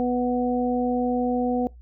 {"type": "harmonic tone", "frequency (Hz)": 246.9, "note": "B3", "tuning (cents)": 0, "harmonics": [1, 2, 3], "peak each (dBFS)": [-23, -26, -28], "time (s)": [0, 1.67], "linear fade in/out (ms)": 0, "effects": ["noise-tail reverb RT60 0.2 s tail -23 dB re dry", "added 60 Hz sine -43 dBFS peak until 1.81 s"]}